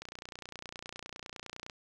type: click train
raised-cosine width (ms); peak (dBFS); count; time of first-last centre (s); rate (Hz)
0.2; -25; 51; 0.02-1.698; 29.8
effects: none